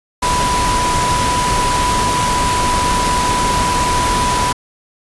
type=tone in noise; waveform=sine; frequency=988 Hz; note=B5; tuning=in tune; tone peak=-15 dBFS; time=0.22-4.53 s; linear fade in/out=10 ms; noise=pink; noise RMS=-18 dBFS; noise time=0.22-4.53 s; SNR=0 dB; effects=resampled to 24000 Hz